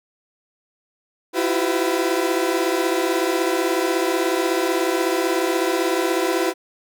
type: tone cluster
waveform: 35% pulse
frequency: 329.4 / 345.7 / 380.2 / 506 / 985 Hz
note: E4 / F4 / F#4 / B4 / B5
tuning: -1 / -18 / +47 / +42 / -5 cents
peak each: -23 / -23 / -22 / -24 / -29 dBFS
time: 1.33-6.54 s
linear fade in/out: 50 ms
effects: none